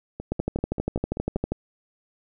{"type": "two click trains", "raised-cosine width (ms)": 2, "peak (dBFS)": [-19, -11], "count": [7, 16], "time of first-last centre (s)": [[0.2, 1.365], [0.32, 1.52]], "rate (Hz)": [5.15, 12.5], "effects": []}